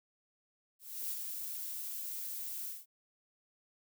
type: noise with ADSR envelope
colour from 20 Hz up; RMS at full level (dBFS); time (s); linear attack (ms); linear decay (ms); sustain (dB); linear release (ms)
violet; -37; 0.79-2.86; 320; 40; -4; 190
effects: none